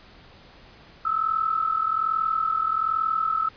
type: tone pair together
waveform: sine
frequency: 1274.8 / 1316 Hz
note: D#6 / E6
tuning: +42 / -3 cents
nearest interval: minor second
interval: 55 cents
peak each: -26 / -23 dBFS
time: 1.05-3.49 s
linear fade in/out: 5 ms
effects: pink hiss -50 dBFS RMS until 3.56 s + resampled to 11025 Hz